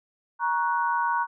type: chord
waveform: sine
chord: F# major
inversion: first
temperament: equal with one note detuned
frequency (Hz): 942.6 / 1108.7 / 1480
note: A#5 / C#6 / F#6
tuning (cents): +19 / 0 / 0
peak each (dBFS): -24 / -29 / -29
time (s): 0.39-1.27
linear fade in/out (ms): 50
effects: none